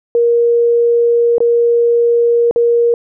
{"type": "tone with dropouts", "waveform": "sine", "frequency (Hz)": 471.3, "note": "A#4", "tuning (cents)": 19, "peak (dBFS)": -8, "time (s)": [0.15, 2.94], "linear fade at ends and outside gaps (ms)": 1, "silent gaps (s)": [[1.382, 1.404], [2.511, 2.56]], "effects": []}